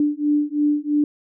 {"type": "beating tone pair", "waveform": "sine", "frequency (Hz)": [293.7, 296.7], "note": ["D4", "D4"], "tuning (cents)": [0, 18], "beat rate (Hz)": 3, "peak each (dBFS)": -20, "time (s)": [0, 1.04], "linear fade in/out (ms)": 2, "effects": []}